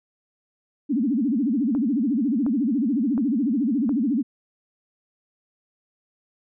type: tone with vibrato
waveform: sine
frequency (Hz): 253.8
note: B3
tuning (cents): +47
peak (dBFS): -19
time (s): 0.89-4.23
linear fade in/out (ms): 20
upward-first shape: sine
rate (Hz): 14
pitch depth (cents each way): 290
type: click train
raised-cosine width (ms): 1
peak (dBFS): -22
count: 4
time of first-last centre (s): 1.75-3.893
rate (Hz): 1.4
effects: none